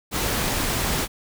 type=noise; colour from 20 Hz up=pink; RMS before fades=-24 dBFS; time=0.11-1.08 s; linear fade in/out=50 ms; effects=none